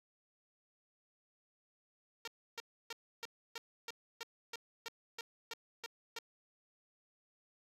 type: tone bursts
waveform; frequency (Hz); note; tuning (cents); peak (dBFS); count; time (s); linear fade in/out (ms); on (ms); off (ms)
5% pulse; 461.1; A#4; -19; -30; 13; 2.25-6.188; 2; 26; 300
effects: low-pass 11000 Hz 12 dB/octave